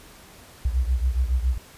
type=beating tone pair; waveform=sine; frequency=61 / 68.2 Hz; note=B1 / C#2; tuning=-21 / -28 cents; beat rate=7.2 Hz; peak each=-21 / -25 dBFS; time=0.65-1.58 s; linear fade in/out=5 ms; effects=pink hiss -48 dBFS RMS until 1.77 s + resampled to 32000 Hz